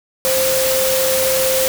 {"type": "tone in noise", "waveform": "sine", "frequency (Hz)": 524, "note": "C5", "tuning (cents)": 2, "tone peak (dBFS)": -16, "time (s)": [0.25, 1.68], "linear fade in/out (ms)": 0, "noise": "white", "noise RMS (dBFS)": -19, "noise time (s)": [0.25, 1.68], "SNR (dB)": 0, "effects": []}